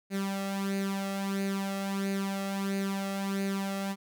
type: tone with flanger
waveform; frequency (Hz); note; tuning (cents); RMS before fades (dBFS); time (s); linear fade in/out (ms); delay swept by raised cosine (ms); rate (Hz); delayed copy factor
sawtooth; 196; G3; 0; -32; 0.1-3.96; 50; 0.45 to 1.55; 1.5; +0.65
effects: none